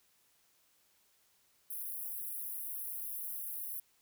white high-pass noise, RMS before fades -41 dBFS, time 1.7-3.8 s, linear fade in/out 5 ms, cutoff 10000 Hz, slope 96 dB/octave, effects white hiss -71 dBFS RMS until 4.01 s

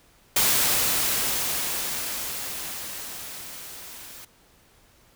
white noise with level ramp, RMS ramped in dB -20 to -43 dBFS, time 0.36-4.25 s, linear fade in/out 5 ms, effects pink hiss -58 dBFS RMS until 5.15 s

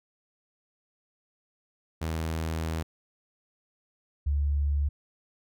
sawtooth / sine tone pair in turn, 80.6 / 71.8 Hz, E2 / D2, -38 / -39 cents, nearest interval major second, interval 201 cents, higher first, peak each -25 / -23 dBFS, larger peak second, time 2.01-2.83 / 4.26-4.89 s, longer first, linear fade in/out 10 ms, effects none

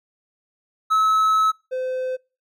triangle tone pair in turn, 1294 / 513.5 Hz, E6 / C5, -32 / -33 cents, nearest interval octave + major third, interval 1601 cents, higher first, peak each -13 / -21 dBFS, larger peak first, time 0.9-1.52 / 1.71-2.17 s, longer first, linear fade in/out 20 ms, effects noise-tail reverb RT60 0.3 s tail -25 dB re dry

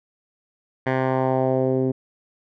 10% pulse tone with low-pass filter sweep, 130.81 Hz, C3, in tune, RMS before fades -21 dBFS, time 0.86-1.92 s, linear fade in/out 10 ms, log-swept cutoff 1800 to 330 Hz, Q 1.8, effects none

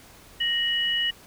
sine tone pair together, 1864.7 / 2931 Hz, A#6 / F#7, 0 / -17 cents, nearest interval minor sixth, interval 783 cents, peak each -28 / -23 dBFS, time 0.4-1.11 s, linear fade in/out 10 ms, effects pink hiss -50 dBFS RMS until 1.26 s

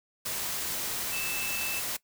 sine tone in noise, 2637 Hz, E7, in tune, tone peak -34 dBFS, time 1.12-1.8 s, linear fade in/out 10 ms, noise white, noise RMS -33 dBFS, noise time 0.25-1.97 s, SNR -4 dB, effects noise-tail reverb RT60 0.1 s tail -19 dB re dry

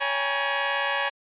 15% pulse tone cluster, 560 / 801 / 840 / 957 Hz, C#5 / G5 / G#5 / A#5, +18 / +37 / +19 / +45 cents, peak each -22 / -27 / -23 / -23 dBFS, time 0-1.1 s, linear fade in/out 20 ms, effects resampled to 8000 Hz

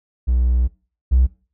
triangle tone pair in turn, 61.4 / 63.38 Hz, B1 / B1, -9 / +46 cents, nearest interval minor second, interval 55 cents, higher second, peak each -11 / -7 dBFS, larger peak second, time 0.27-0.68 / 1.11-1.27 s, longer first, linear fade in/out 20 ms, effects noise-tail reverb RT60 0.4 s tail -24 dB re dry + tanh soft clip ceiling -7 dBFS

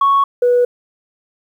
sine tone pair in turn, 1108.7 / 488.9 Hz, C#6 / B4, 0 / -18 cents, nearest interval octave + major second, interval 1418 cents, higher first, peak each -8 dBFS, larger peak neither, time 0.01-0.24 / 0.42-0.65 s, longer neither, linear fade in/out 5 ms, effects tanh soft clip ceiling -6 dBFS + 8-bit

